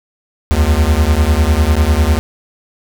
square beating tone pair, 70.8 / 80.8 Hz, C#2 / E2, +37 / -34 cents, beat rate 10 Hz, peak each -13 dBFS, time 0.51-2.19 s, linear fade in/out 0 ms, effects none

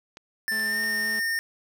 clicks, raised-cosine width 0.2 ms, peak -25 dBFS, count 3, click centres 0.171 / 0.596 / 0.837 s
square tone with pitch glide, 1777 to 1823.8 Hz, A6 to A#6, +17 to -38 cents, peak -25 dBFS, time 0.48-1.39 s, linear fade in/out 0 ms, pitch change +45 cents, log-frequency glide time 0.62-0.79 s
sawtooth tone with vibrato, 215.1 Hz, A3, 39 cents flat, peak -33 dBFS, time 0.51-1.2 s, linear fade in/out 10 ms, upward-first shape square, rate 3.7 Hz, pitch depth 10 cents each way
effects none

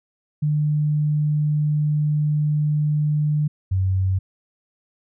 sine tone pair in turn, 150 / 94.49 Hz, D3 / F#2, +37 / +37 cents, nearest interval minor sixth, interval 800 cents, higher first, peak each -17 dBFS, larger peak neither, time 0.42-3.48 / 3.71-4.19 s, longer first, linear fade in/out 10 ms, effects none

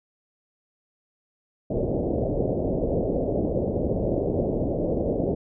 white low-pass noise, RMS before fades -25 dBFS, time 1.7-5.35 s, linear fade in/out 10 ms, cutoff 610 Hz, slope 48 dB/octave, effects none

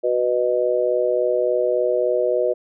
sine chord, B major, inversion second, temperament just, 370.4 / 493.9 / 617.4 Hz, F#4 / B4 / D#5, +2 / 0 / -14 cents, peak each -23 / -20 / -21 dBFS, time 0.03-2.54 s, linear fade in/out 20 ms, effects none

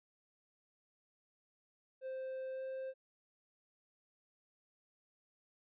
triangle tone with pitch glide, 523.3 to 526.6 Hz, C5 to C5, 0 to +11 cents, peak -38 dBFS, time 2.01-2.94 s, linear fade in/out 50 ms, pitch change +11 cents, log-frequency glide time 2.52-2.62 s, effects resampled to 8000 Hz

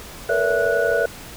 sine tone cluster, 450.6 / 482.2 / 570 / 663 / 1469 Hz, A4 / B4 / C#5 / E5 / F#6, +41 / -41 / +48 / +10 / -13 cents, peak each -23 dBFS, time 0.29-1.06 s, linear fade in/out 5 ms, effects pink hiss -38 dBFS RMS until 1.36 s

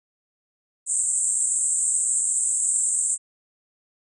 white band-pass noise, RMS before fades -23 dBFS, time 0.86-3.18 s, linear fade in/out 50 ms, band 7500 to 8600 Hz, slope 96 dB/octave, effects none

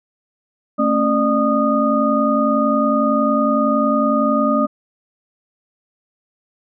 sine tone cluster, 223.7 / 274.6 / 599 / 1232 Hz, A3 / C#4 / D5 / D#6, +29 / -16 / +34 / -17 cents, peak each -19 dBFS, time 0.78-4.67 s, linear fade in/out 20 ms, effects none

